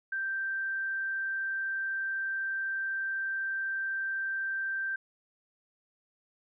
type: tone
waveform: sine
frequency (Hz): 1568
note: G6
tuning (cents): 0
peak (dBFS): -30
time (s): 0.12-4.96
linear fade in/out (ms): 5
effects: none